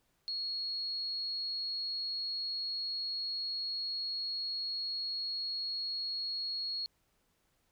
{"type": "tone", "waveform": "sine", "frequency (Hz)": 4318, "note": "C#8", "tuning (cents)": -46, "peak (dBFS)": -34, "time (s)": [0.28, 6.86], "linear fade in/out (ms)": 0, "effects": ["pink hiss -75 dBFS RMS until 7.71 s"]}